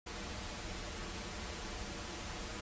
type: noise with comb filter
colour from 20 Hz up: pink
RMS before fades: -43 dBFS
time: 0.06-2.61 s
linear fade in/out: 10 ms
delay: 7.5 ms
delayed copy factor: -0.65
effects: resampled to 16000 Hz